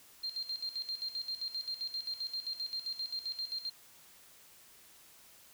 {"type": "tone with tremolo", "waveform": "sine", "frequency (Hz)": 4186, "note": "C8", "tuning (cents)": 0, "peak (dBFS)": -34, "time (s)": [0.23, 3.7], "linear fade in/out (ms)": 10, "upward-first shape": "square", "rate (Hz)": 7.6, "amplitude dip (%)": 75, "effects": ["white hiss -59 dBFS RMS until 5.53 s"]}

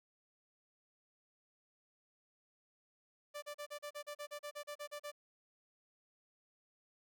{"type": "tone bursts", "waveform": "sawtooth", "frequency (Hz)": 587.3, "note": "D5", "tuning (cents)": 0, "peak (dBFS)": -39, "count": 15, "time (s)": [3.34, 5.118], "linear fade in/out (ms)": 20, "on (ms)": 84, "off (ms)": 37, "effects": []}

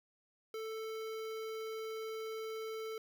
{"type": "tone with notch filter", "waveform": "square", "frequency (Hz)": 441.6, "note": "A4", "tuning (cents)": 6, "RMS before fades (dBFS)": -42, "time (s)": [0.54, 2.98], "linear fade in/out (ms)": 2, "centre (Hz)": 8400, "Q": 1.3, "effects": []}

